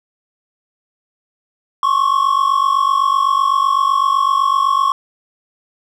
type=tone pair together; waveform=triangle; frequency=1074.1 / 1122 Hz; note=C6 / C#6; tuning=+45 / +21 cents; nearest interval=minor second; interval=76 cents; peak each=-13 dBFS; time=1.83-4.92 s; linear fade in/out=2 ms; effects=none